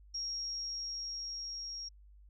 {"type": "tone with level ramp", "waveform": "sine", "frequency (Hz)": 5588, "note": "F8", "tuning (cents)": 0, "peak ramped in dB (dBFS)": [-35, -40], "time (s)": [0.14, 1.89], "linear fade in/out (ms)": 10, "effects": ["added 50 Hz sine -55 dBFS peak until 2.29 s"]}